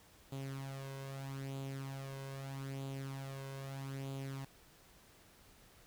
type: tone with flanger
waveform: sawtooth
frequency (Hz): 135.9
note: C#3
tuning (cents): -34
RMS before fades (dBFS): -44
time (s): 0.32-4.45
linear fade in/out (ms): 5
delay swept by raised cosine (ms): 0.27 to 1.97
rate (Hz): 0.79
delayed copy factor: +0.6
effects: pink hiss -63 dBFS RMS until 5.86 s